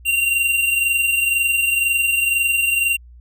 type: tone pair together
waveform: square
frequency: 2746 / 2768 Hz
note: F7 / F7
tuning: -30 / -16 cents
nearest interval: unison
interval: 14 cents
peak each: -25 / -17 dBFS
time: 0.05-2.97 s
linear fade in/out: 20 ms
effects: added 60 Hz sine -40 dBFS peak until 3.2 s